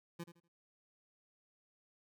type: tone with echo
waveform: 25% pulse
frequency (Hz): 170.6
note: F3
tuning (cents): -40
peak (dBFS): -38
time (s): 0.19-0.24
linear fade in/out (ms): 10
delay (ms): 81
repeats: 3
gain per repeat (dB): -12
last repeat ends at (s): 0.483
effects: none